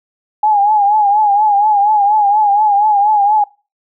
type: tone with vibrato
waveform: sine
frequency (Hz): 830.6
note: G#5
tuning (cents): 0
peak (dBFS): -8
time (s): 0.43-3.44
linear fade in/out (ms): 5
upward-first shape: triangle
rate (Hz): 4.2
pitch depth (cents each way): 86
effects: noise-tail reverb RT60 0.3 s tail -22 dB re dry